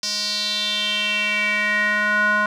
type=tone with band-pass filter sweep; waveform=square; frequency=209.3 Hz; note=G#3; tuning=14 cents sharp; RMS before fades=-21 dBFS; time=0.03-2.46 s; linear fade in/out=2 ms; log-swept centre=5200 to 1300 Hz; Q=5.1; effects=none